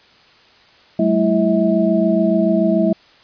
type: tone cluster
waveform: sine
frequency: 189.7 / 216.7 / 330.7 / 644 Hz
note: F#3 / A3 / E4 / E5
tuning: +43 / -26 / +6 / -41 cents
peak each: -18 dBFS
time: 0.99-2.93 s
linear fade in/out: 5 ms
effects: white hiss -49 dBFS RMS until 3.23 s + resampled to 11025 Hz